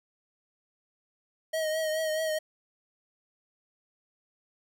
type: tone with vibrato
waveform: square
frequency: 630 Hz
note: D#5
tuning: 21 cents sharp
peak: -28 dBFS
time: 1.53-2.39 s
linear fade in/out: 10 ms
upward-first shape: triangle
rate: 4.7 Hz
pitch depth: 41 cents each way
effects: none